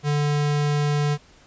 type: tone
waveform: square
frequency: 146.83 Hz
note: D3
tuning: in tune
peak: -20 dBFS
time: 0.03-1.18 s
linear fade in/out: 50 ms
effects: pink hiss -53 dBFS RMS until 1.46 s + resampled to 16000 Hz